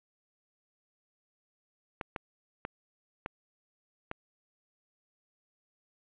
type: clicks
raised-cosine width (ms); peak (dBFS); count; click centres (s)
0.5; -20; 5; 2.012 / 2.162 / 2.651 / 3.261 / 4.114
effects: resampled to 8000 Hz + 9-bit